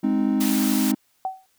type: chord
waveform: triangle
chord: Ab major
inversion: none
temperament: equal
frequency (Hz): 207.7 / 261.6 / 311.1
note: Ab3 / C4 / Eb4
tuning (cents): 0 / 0 / 0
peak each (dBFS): -21 / -20 / -23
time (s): 0.03-0.95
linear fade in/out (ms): 10
type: high-pass noise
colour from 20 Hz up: white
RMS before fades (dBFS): -29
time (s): 0.4-0.92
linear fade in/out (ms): 10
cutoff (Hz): 770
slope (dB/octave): 96
type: tone with exponential decay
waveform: sine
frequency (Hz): 759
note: F#5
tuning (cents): +44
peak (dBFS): -20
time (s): 1.25-1.46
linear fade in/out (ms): 1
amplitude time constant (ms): 44
effects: white hiss -65 dBFS RMS until 1.58 s